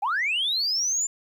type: linear sweep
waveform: sine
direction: up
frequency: 740 to 7230 Hz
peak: -21 dBFS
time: 0.02-1.07 s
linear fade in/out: 10 ms
effects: tanh soft clip ceiling -19 dBFS + 10-bit